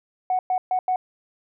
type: tone bursts at uneven times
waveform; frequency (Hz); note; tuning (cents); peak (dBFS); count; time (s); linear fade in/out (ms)
sine; 740; F#5; 0; -18; 4; 0.3-0.39 / 0.5-0.58 / 0.71-0.79 / 0.88-0.96; 2
effects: tanh soft clip ceiling -14 dBFS